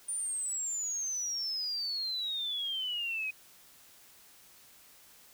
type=exponential sweep; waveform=sine; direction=down; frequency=9397 to 2500 Hz; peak=-32 dBFS; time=0.08-3.31 s; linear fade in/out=10 ms; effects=white hiss -58 dBFS RMS until 5.33 s